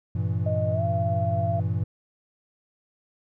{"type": "chord", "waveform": "triangle", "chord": "E diminished", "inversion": "first", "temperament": "equal", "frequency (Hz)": [98, 116.54, 164.81], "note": ["G2", "Bb2", "E3"], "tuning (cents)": [0, 0, 0], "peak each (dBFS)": [-24, -26, -29], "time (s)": [0.15, 1.84], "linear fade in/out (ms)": 5}
{"type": "tone with pitch glide", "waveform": "sine", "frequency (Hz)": [622, 678.3], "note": ["D#5", "E5"], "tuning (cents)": [-1, 49], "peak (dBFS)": -26, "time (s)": [0.46, 1.6], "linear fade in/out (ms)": 5, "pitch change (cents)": 150, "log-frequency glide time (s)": [0.72, 0.83]}
{"effects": []}